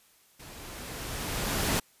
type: noise with level ramp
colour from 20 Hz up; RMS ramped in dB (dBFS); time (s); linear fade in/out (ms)
pink; -47 to -26; 0.39-1.8; 10
effects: white hiss -62 dBFS RMS until 2 s + resampled to 32000 Hz